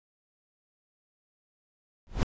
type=noise with exponential growth; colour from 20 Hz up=brown; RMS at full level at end=-17 dBFS; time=2.07-2.23 s; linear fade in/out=0 ms; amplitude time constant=33 ms; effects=resampled to 16000 Hz